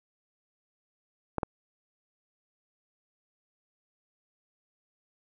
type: clicks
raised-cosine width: 1 ms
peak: -14 dBFS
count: 2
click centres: 1.383 / 1.432 s
effects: none